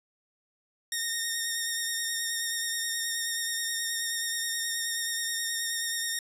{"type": "tone with vibrato", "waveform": "10% pulse", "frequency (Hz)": 1845, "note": "A#6", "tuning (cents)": -18, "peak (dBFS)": -20, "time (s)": [0.92, 6.19], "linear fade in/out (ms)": 2, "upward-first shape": "sine", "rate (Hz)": 9.4, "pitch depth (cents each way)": 20, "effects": ["resampled to 32000 Hz"]}